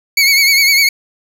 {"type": "tone with vibrato", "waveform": "25% pulse", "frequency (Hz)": 2217, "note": "C#7", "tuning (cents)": 0, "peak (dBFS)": -4, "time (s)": [0.17, 0.89], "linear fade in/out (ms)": 5, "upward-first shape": "triangle", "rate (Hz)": 9.9, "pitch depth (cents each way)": 69, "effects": []}